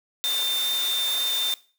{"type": "tone in noise", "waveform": "sine", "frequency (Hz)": 3601, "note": "A7", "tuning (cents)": 39, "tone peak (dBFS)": -23, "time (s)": [0.24, 1.54], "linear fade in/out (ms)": 0, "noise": "white", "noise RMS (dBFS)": -31, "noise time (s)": [0.24, 1.54], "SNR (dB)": 5, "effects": ["noise-tail reverb RT60 0.4 s tail -19 dB re dry", "high-pass 400 Hz 12 dB/octave"]}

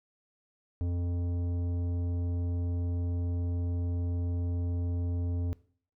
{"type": "tone with tanh clipping", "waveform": "sine", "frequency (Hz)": 87.31, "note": "F2", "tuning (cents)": 0, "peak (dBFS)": -30, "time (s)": [0.81, 5.53], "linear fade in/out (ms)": 0, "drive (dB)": 12, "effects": ["noise-tail reverb RT60 0.5 s tail -20 dB re dry"]}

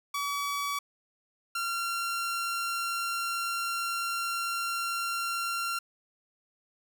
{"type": "tone pair in turn", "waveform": "sawtooth", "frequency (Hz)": [1140, 1374.5], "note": ["C#6", "F6"], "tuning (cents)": [48, -28], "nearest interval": "minor third", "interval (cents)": 324, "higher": "second", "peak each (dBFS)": -26, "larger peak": "neither", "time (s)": [[0.14, 0.79], [1.55, 5.79]], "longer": "second", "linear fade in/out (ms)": 5, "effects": []}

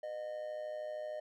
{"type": "tone with amplitude modulation", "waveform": "triangle", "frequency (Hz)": 612, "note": "D#5", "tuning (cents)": -29, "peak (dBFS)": -34, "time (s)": [0.03, 1.2], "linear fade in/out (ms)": 5, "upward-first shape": "sine", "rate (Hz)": 113, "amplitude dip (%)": 60, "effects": []}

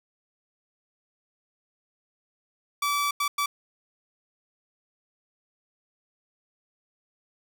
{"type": "tone bursts at uneven times", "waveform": "sawtooth", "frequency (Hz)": 1154, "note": "D6", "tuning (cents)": -31, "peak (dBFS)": -20, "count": 3, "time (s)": [[2.82, 3.11], [3.2, 3.28], [3.38, 3.46]], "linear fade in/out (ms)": 5, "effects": []}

